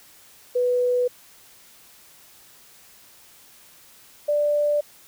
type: tone pair in turn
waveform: sine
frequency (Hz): 493.9 / 588.7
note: B4 / D5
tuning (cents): 0 / +4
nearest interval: minor third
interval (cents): 304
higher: second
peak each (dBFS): -18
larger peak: neither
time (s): 0.55-1.08 / 4.28-4.81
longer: neither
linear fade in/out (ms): 10
effects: white hiss -51 dBFS RMS until 5.07 s